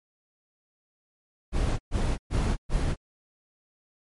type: noise bursts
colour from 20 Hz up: brown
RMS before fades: -24 dBFS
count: 4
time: 1.52-2.96 s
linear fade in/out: 50 ms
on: 270 ms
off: 120 ms
effects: MP3 48 kbps